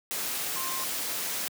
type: tone in noise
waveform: sine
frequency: 1056 Hz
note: C6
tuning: 16 cents sharp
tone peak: -36 dBFS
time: 0.56-0.84 s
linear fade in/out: 0 ms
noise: white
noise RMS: -32 dBFS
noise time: 0.11-1.48 s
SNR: -7 dB
effects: high-pass 150 Hz 12 dB/octave